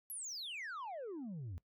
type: exponential sweep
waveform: sine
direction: down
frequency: 11840 to 78.8 Hz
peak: -39 dBFS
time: 0.1-1.58 s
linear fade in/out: 0 ms
effects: noise-tail reverb RT60 0.1 s tail -23 dB re dry + tanh soft clip ceiling -41 dBFS